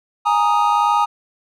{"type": "chord", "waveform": "triangle", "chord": "Ab suspended second", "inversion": "none", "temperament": "equal", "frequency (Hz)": [830.6, 932.3, 1244.5], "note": ["Ab5", "Bb5", "Eb6"], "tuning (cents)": [0, 0, 0], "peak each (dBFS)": -16, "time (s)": [0.25, 1.06], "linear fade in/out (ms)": 20, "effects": []}